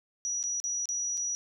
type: tone with dropouts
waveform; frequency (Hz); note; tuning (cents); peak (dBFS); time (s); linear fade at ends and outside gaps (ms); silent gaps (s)
sine; 5830; F#8; -26; -29; 0.25-1.35; 0; 0.429-0.438 / 0.601-0.64 / 0.856-0.889 / 1.172-1.176
effects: none